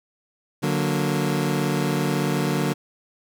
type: chord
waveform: 25% pulse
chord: D augmented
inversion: none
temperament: equal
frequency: 146.83 / 185 / 233.1 Hz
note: D3 / F#3 / A#3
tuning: 0 / 0 / 0 cents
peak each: -20 / -22 / -24 dBFS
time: 0.62-2.74 s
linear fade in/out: 20 ms
effects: none